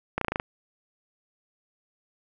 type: slowing click train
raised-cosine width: 0.5 ms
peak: -11 dBFS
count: 7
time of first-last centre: 0.18-0.399 s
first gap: 33 ms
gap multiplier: 1.04
effects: none